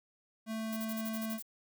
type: tone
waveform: square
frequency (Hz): 221.4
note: A3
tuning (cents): +11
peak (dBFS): -36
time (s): 0.46-1.4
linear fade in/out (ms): 50
type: noise bursts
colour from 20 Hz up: violet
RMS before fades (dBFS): -43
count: 9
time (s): 0.72-1.425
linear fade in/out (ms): 10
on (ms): 49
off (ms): 33
effects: none